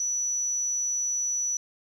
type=tone; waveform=sine; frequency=5920 Hz; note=F#8; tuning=in tune; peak=-25 dBFS; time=0-1.57 s; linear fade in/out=2 ms; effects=9-bit

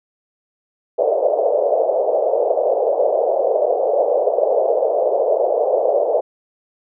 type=band-pass noise; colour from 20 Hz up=white; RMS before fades=-17 dBFS; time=0.98-6.21 s; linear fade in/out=10 ms; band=460 to 650 Hz; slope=48 dB/octave; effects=none

